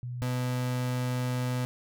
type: tone pair in turn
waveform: sine / 35% pulse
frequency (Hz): 123 / 125.37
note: B2 / B2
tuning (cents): -7 / +26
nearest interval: unison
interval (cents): 33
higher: second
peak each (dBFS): -33 / -26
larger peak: second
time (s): 0.03-0.22 / 0.22-1.65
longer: second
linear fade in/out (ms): 0
effects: none